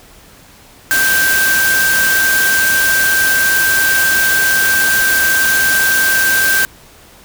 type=tone in noise; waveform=sine; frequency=1568 Hz; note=G6; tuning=in tune; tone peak=-11 dBFS; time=0.91-6.65 s; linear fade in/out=0 ms; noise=white; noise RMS=-17 dBFS; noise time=0.91-6.65 s; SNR=+3 dB; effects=pink hiss -42 dBFS RMS until 7.24 s